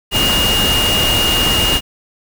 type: tone in noise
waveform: sine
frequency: 2846 Hz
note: F7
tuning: 32 cents sharp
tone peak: -14 dBFS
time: 0.11-1.81 s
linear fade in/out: 50 ms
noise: pink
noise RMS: -17 dBFS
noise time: 0.11-1.81 s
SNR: 0 dB
effects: none